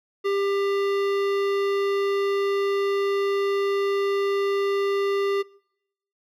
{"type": "tone with hard clipping", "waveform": "sine", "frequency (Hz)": 397.6, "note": "G4", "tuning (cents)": 25, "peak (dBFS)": -23, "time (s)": [0.24, 5.43], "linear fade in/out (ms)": 20, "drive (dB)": 16, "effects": ["noise-tail reverb RT60 0.8 s tail -25 dB re dry"]}